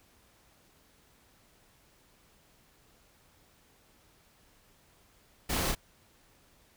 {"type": "noise with echo", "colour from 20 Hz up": "pink", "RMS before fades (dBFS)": -32, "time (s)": [5.49, 5.72], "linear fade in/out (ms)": 10, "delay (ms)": 32, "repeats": 1, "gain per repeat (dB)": -2, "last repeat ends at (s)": 5.752, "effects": ["pink hiss -64 dBFS RMS until 6.76 s"]}